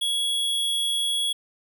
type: tone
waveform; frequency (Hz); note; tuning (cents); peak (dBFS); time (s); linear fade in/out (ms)
square; 3343; G#7; +11; -23; 0.01-1.33; 10
effects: none